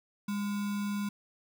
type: tone with sample-and-hold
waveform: sine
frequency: 203.7 Hz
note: G#3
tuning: 33 cents flat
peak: -30 dBFS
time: 0.28-1.09 s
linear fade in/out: 5 ms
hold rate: 1225 Hz
effects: none